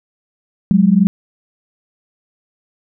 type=tone pair together; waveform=sine; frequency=183.7 / 206.2 Hz; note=F#3 / G#3; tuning=-12 / -12 cents; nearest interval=major second; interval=200 cents; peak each=-11 dBFS; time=0.71-1.07 s; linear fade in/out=0 ms; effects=none